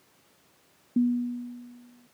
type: tone with exponential decay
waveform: sine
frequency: 243.2 Hz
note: B3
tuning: 26 cents flat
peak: -17 dBFS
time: 0.96-2.07 s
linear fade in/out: 5 ms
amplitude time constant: 240 ms
effects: pink hiss -62 dBFS RMS until 2.13 s + high-pass 150 Hz 12 dB/octave